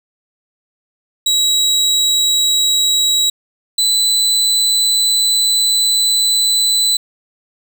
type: tone pair in turn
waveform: 30% pulse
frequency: 3867 / 3996 Hz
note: B7 / B7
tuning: -37 / +20 cents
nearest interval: minor second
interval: 57 cents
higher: second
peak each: -9 dBFS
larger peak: neither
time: 1.26-3.3 / 3.78-6.97 s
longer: second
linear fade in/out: 5 ms
effects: none